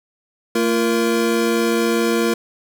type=tone cluster; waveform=square; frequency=226.9 / 343.8 / 468.4 Hz; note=A#3 / F4 / A#4; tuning=-47 / -27 / +8 cents; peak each=-21 dBFS; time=0.55-2.34 s; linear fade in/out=5 ms; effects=none